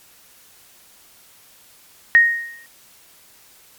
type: tone with exponential decay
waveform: sine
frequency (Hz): 1864.7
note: A#6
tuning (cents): 0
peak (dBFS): -5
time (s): 2.15-2.66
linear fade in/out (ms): 0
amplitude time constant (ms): 110
effects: white hiss -50 dBFS RMS until 3.78 s + MP3 96 kbps